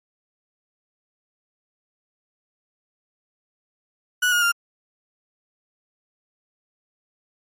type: tone with pitch steps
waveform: 35% pulse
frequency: 1472 / 1433.4 / 1395.8 Hz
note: F#6 / F6 / F6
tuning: -9 / +45 / -1 cents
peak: -15 dBFS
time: 4.22-4.52 s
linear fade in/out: 10 ms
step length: 100 ms
effects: MP3 64 kbps